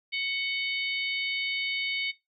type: harmonic tone with a mistuned harmonic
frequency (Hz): 740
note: F#5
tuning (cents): 0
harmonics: 3 / 4 / 5 / 6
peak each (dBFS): -30 / -34 / -37 / -38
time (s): 0.12-2.12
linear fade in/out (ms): 20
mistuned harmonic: 4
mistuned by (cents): +35
effects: noise-tail reverb RT60 0.2 s tail -19 dB re dry